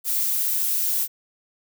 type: noise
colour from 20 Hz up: violet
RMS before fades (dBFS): -23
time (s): 0.04-1.08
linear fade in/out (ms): 50
effects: none